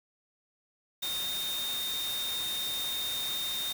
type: tone in noise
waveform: sine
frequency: 3672 Hz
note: A#7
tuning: 27 cents flat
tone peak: -32 dBFS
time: 1.02-3.73 s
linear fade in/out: 10 ms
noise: white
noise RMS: -38 dBFS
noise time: 1.02-3.73 s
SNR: +3 dB
effects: none